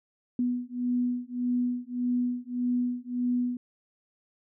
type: beating tone pair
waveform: sine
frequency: 245.2 / 246.9 Hz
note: B3 / B3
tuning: -12 / 0 cents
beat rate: 1.7 Hz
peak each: -29 / -29 dBFS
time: 0.39-3.57 s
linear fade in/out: 2 ms
effects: none